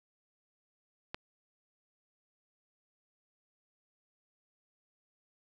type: click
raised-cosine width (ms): 0.3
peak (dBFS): -21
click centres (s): 1.145
effects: none

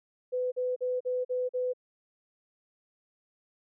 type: tone bursts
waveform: sine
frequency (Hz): 502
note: B4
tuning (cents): +28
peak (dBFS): -27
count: 6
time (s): 0.32-1.735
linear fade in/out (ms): 20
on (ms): 200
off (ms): 43
effects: none

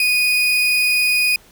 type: tone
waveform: 35% pulse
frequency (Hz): 2479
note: D#7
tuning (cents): -7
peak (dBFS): -12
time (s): 0-1.36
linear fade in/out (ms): 2
effects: pink hiss -49 dBFS RMS until 1.51 s

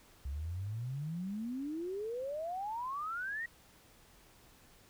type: exponential sweep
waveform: sine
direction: up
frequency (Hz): 65.4 to 1919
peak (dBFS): -36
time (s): 0.25-3.46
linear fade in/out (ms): 5
effects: pink hiss -62 dBFS RMS until 4.89 s

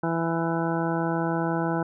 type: harmonic tone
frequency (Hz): 165.9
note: E3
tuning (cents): +11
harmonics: 1 / 2 / 3 / 4 / 5 / 6 / 8 / 9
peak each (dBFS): -28 / -28 / -33 / -33 / -32 / -35 / -37 / -36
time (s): 0.03-1.83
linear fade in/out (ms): 5
effects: none

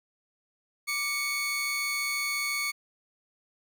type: tone pair together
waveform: sawtooth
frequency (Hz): 1175.7 / 2217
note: D6 / C#7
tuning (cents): +2 / 0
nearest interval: major seventh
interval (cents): 1098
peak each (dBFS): -34 / -25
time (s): 0.87-2.72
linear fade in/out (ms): 20
effects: none

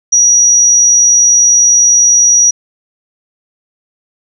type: tone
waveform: sine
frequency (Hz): 5790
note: F#8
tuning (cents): -38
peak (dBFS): -4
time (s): 0.12-2.51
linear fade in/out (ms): 10
effects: none

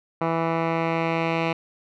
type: tone with low-pass filter sweep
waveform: 10% pulse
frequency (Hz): 164.81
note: E3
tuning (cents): 0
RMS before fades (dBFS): -24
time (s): 0.21-1.53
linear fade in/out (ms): 5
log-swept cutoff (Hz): 1500 to 2700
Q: 1.8
effects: none

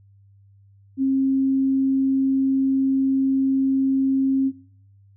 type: tone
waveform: sine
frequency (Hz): 268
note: C4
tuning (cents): +42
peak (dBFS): -17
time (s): 0.97-4.52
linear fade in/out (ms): 50
effects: noise-tail reverb RT60 0.6 s tail -21 dB re dry + added 99 Hz sine -50 dBFS peak until 5.16 s

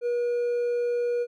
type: tone with hard clipping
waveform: triangle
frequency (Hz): 481.1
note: B4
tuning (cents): -45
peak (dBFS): -24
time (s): 0.01-1.27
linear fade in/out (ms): 50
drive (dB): 5
effects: none

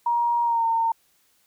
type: tone with pitch glide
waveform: sine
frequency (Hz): 946 to 912.2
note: A#5 to A#5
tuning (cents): +25 to -38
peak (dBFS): -19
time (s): 0.06-0.92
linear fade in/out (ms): 5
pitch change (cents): -63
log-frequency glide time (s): 0.43-0.65
effects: white hiss -64 dBFS RMS until 1.46 s

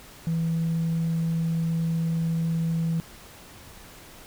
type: tone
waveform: sine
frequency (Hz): 164.6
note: E3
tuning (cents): -2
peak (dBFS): -21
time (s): 0.27-3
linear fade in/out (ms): 0
effects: tanh soft clip ceiling -20 dBFS + pink hiss -47 dBFS RMS until 4.26 s

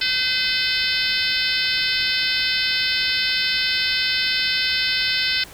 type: harmonic tone with a mistuned harmonic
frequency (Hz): 511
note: C5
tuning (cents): -41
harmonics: 3 / 4 / 5 / 6 / 7 / 8 / 9 / 10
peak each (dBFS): -27 / -27 / -27 / -27 / -27 / -27 / -27 / -27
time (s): 0.01-5.44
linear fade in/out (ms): 5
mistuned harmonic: 10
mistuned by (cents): +24
effects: pink hiss -42 dBFS RMS until 5.53 s

